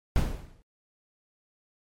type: noise with exponential decay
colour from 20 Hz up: brown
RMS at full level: -20 dBFS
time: 0.16-0.62 s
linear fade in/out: 0 ms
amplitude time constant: 98 ms
effects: MP3 64 kbps